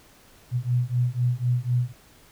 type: beating tone pair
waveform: sine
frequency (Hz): 121.2 / 125.2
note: B2 / B2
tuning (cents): -32 / +24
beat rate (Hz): 4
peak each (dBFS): -24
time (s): 0.51-1.93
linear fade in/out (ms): 50
effects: pink hiss -54 dBFS RMS until 2.31 s